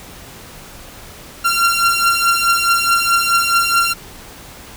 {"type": "beating tone pair", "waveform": "sawtooth", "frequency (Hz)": [1374, 1378.7], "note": ["F6", "F6"], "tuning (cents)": [-29, -23], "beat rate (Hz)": 4.7, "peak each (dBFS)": [-11, -13], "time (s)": [1.44, 3.94], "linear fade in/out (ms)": 20, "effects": ["pink hiss -37 dBFS RMS until 4.76 s"]}